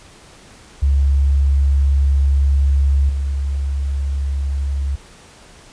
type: tone with level steps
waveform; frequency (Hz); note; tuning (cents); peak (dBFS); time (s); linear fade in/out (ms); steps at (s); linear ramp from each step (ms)
sine; 69.3; C#2; 0; -11 / -17; 0.82-4.96; 10; 3.09; 5
effects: pink hiss -44 dBFS RMS until 5.72 s + resampled to 22050 Hz